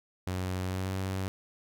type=tone with pitch glide; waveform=sawtooth; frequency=92.3 to 95.06 Hz; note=F#2 to F#2; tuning=-4 to +47 cents; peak=-27 dBFS; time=0.27-1.28 s; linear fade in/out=0 ms; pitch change=+51 cents; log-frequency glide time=0.63-0.92 s; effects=none